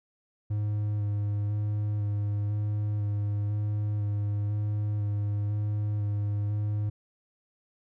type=tone with vibrato; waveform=triangle; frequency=103.83 Hz; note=G#2; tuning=in tune; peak=-24 dBFS; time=0.5-6.9 s; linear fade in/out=10 ms; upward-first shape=square; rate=1 Hz; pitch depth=14 cents each way; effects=none